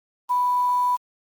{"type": "tone with quantisation", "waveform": "sine", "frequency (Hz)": 987.8, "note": "B5", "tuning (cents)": 0, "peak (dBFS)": -18, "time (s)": [0.29, 0.97], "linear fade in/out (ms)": 20, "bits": 7, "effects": ["Opus 24 kbps"]}